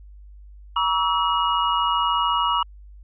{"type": "tone cluster", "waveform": "sine", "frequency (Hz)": [956, 1135, 1308, 2887], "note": ["A#5", "C#6", "E6", "F#7"], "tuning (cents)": [43, 41, -14, -43], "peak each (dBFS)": [-23, -23, -25, -26], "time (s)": [0.76, 2.63], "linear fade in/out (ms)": 5, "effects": ["added 50 Hz sine -41 dBFS peak until 3.03 s"]}